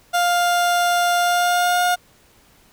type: tone with pitch glide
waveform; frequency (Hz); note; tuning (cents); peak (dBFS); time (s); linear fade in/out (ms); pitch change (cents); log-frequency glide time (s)
30% pulse; 702 to 715.1; F5 to F5; +9 to +41; -13; 0.13-1.96; 20; +32; 1.18-1.84
effects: pink hiss -54 dBFS RMS until 2.72 s